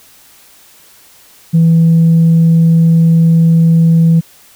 sine tone, 164.81 Hz, E3, in tune, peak -3 dBFS, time 1.53-4.21 s, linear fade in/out 20 ms, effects tanh soft clip ceiling -2 dBFS + white hiss -43 dBFS RMS until 4.55 s

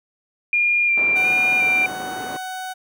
sine tone with vibrato, 2394 Hz, D7, 33 cents sharp, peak -15 dBFS, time 0.53-1.86 s, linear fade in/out 2 ms, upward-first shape square, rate 1.4 Hz, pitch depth 15 cents each way
pink band-pass noise, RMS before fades -34 dBFS, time 0.97-2.37 s, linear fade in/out 5 ms, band 230 to 1300 Hz, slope 12 dB/octave
30% pulse tone, 747 Hz, F#5, 16 cents sharp, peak -25 dBFS, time 1.15-2.74 s, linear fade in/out 20 ms
effects none

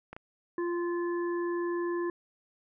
clicks, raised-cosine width 0.5 ms, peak -27 dBFS, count 2, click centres 0.13 / 0.165 s
harmonic tone, 346.6 Hz, F4, 13 cents flat, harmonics 1 / 3 / 5, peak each -29 / -39 / -43 dBFS, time 0.58-2.1 s, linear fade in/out 2 ms
effects none

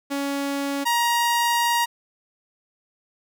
sawtooth tone pair in turn, 280 / 944.5 Hz, C#4 / A#5, +18 / +22 cents, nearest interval octave + major sixth, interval 2104 cents, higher second, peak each -20 / -15 dBFS, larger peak second, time 0.1-0.85 / 0.85-1.86 s, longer second, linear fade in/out 20 ms, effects none

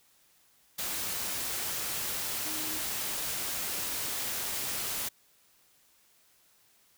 sine tone in noise, 311.1 Hz, D#4, in tune, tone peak -43 dBFS, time 2.45-2.79 s, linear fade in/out 10 ms, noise white, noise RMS -34 dBFS, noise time 0.78-5.09 s, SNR -12 dB, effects white hiss -65 dBFS RMS until 6.97 s

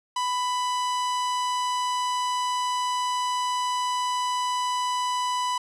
45% pulse tone, 994 Hz, B5, 11 cents sharp, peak -24 dBFS, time 0.16-5.58 s, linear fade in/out 5 ms, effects resampled to 22050 Hz

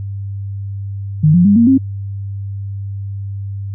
sine tone with pitch steps, 153.3 / 176.1 / 202.3 / 232.4 / 266.9 Hz, D#3 / F3 / G#3 / A#3 / C4, -25 / +15 / -45 / -5 / +35 cents, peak -6 dBFS, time 1.23-1.78 s, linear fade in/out 10 ms, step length 110 ms, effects added 99 Hz sine -21 dBFS peak until 3.74 s

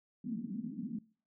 pink band-pass noise, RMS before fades -40 dBFS, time 0.24-0.99 s, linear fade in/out 5 ms, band 190 to 250 Hz, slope 48 dB/octave, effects noise-tail reverb RT60 0.4 s tail -21 dB re dry

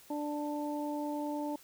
harmonic tone, 295 Hz, D4, 8 cents sharp, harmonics 1 / 2 / 3, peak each -35 / -40 / -40 dBFS, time 0.1-1.56 s, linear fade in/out 5 ms, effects white hiss -58 dBFS RMS until 1.63 s

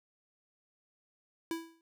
square tone with exponential decay, 329.6 Hz, E4, in tune, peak -31 dBFS, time 1.51-1.81 s, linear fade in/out 1 ms, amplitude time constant 64 ms, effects none

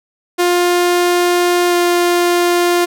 sawtooth tone with pitch glide, 352.8 to 350.2 Hz, F4 to F4, +18 to +5 cents, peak -7 dBFS, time 0.38-2.86 s, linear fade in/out 20 ms, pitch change -13 cents, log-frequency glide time 1.69-1.74 s, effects none

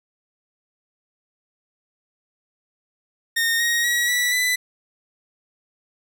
sawtooth tone with pitch steps, 1840 / 1877.6 / 1915.9 / 1955.1 / 1995 Hz, A#6 / A#6 / A#6 / B6 / B6, -23 / +12 / +47 / -18 / +17 cents, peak -15 dBFS, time 3.36-4.56 s, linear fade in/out 10 ms, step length 240 ms, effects none

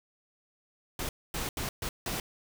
pink noise bursts at uneven times, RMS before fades -34 dBFS, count 5, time 0.99-1.09 / 1.34-1.49 / 1.57-1.69 / 1.82-1.89 / 2.06-2.2 s, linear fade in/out 2 ms, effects none

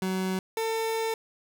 30% pulse tone pair in turn, 187.7 / 448.5 Hz, F#3 / A4, +25 / +33 cents, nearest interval octave + minor third, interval 1508 cents, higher second, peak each -24 dBFS, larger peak neither, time 0.02-0.39 / 0.57-1.14 s, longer second, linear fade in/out 2 ms, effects none

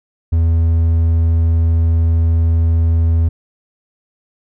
triangle tone, 82.41 Hz, E2, in tune, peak -8 dBFS, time 0.32-3.29 s, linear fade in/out 10 ms, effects none

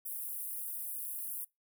pink high-pass noise, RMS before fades -40 dBFS, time 0.05-1.45 s, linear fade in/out 10 ms, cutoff 10000 Hz, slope 48 dB/octave, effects noise-tail reverb RT60 0.2 s tail -24 dB re dry

